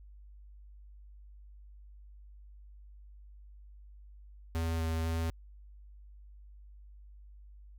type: tone with pitch steps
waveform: square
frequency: 82.2 / 81.2 / 82.1 Hz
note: E2 / E2 / E2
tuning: -4 / -26 / -6 cents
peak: -31 dBFS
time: 4.55-5.3 s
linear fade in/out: 0 ms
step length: 250 ms
effects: added 50 Hz sine -50 dBFS peak until 7.78 s